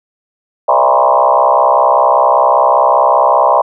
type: tone with frequency modulation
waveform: sine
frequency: 810 Hz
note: G#5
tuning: 43 cents flat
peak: -6 dBFS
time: 0.68-3.62 s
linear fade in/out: 10 ms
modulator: 65.1 Hz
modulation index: 4
effects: none